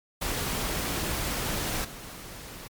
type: noise with level steps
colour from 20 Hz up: pink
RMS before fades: -30 / -42 dBFS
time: 0.21-2.68 s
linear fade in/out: 10 ms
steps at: 1.84 s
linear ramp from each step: 10 ms
effects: MP3 96 kbps